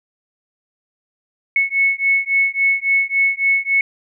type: beating tone pair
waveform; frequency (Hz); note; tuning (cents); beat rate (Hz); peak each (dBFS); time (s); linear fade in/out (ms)
sine; 2200 / 2203.6; C#7 / C#7; -14 / -11; 3.6; -17; 1.56-3.81; 2
effects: none